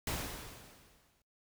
pink noise with exponential decay, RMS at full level -35 dBFS, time 0.07-1.22 s, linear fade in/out 2 ms, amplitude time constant 250 ms, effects noise-tail reverb RT60 0.3 s tail -26 dB re dry

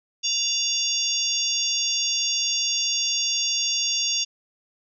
harmonic tone with a mistuned harmonic, 932.3 Hz, A#5, in tune, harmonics 3 / 4 / 5 / 6 / 7, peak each -28 / -28 / -28 / -28 / -28 dBFS, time 0.23-4.25 s, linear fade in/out 20 ms, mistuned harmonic 4, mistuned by -110 cents, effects none

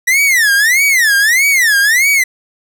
45% pulse tone with vibrato, 1910 Hz, A#6, 42 cents sharp, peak -8 dBFS, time 0.07-2.24 s, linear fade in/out 10 ms, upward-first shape sine, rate 1.6 Hz, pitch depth 300 cents each way, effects none

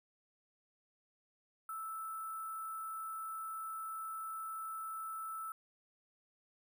sine tone with sample-and-hold, 1318.5 Hz, E6, in tune, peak -40 dBFS, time 1.69-5.52 s, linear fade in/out 2 ms, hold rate 11025 Hz, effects none

